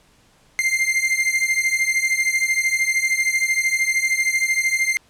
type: beating tone pair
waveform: 45% pulse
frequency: 2093 / 2106 Hz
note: C7 / C7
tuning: 0 / +11 cents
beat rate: 13 Hz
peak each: -20 / -21 dBFS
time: 0.59-4.97 s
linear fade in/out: 0 ms
effects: pink hiss -56 dBFS RMS until 5.09 s + low-pass 10000 Hz 12 dB/octave